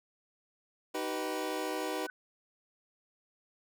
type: chord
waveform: 25% pulse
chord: Eb augmented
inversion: none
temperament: equal with one note detuned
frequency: 311.1 / 383.9 / 493.9 Hz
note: Eb4 / G4 / B4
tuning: 0 / -36 / 0 cents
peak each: -34 dBFS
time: 0.94-2.07 s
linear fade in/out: 10 ms
type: tone with exponential growth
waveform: sine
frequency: 1508 Hz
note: F#6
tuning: 32 cents sharp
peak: -36 dBFS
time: 2.02-2.1 s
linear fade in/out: 1 ms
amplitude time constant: 17 ms
effects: none